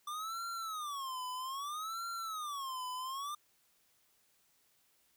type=tone with vibrato; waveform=square; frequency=1174.7 Hz; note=D6; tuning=in tune; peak=-39 dBFS; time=0.07-3.35 s; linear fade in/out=5 ms; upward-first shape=sine; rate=0.62 Hz; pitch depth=270 cents each way; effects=white hiss -72 dBFS RMS until 5.16 s